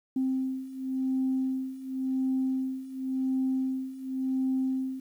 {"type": "beating tone pair", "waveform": "sine", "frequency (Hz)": [261.6, 262.52], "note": ["C4", "C4"], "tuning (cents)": [0, 6], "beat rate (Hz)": 0.92, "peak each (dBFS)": [-31, -28], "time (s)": [0.16, 5], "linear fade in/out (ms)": 5, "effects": ["tanh soft clip ceiling -20 dBFS", "10-bit"]}